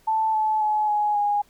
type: tone with pitch steps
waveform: sine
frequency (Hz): 880 / 865.4 / 851 / 836.9 / 823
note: A5 / A5 / G#5 / G#5 / G#5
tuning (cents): 0 / -29 / +42 / +13 / -16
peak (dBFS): -19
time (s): 0.07-1.42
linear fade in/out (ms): 10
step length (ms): 270
effects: pink hiss -59 dBFS RMS until 1.49 s